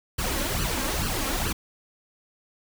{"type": "noise with flanger", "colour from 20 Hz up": "pink", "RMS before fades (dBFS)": -27, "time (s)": [0.18, 1.53], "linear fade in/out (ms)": 10, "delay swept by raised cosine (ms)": [0.66, 3.76], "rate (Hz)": 2.3, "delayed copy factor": 0.7, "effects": []}